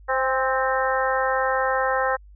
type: harmonic tone with a mistuned harmonic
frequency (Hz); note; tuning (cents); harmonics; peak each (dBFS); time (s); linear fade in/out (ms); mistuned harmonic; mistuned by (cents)
261.6; C4; 0; 2 / 3 / 4 / 5 / 6 / 7; -24 / -26 / -27 / -28 / -29 / -29; 0.08-2.17; 20; 3; +29
effects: added 50 Hz sine -44 dBFS peak until 2.35 s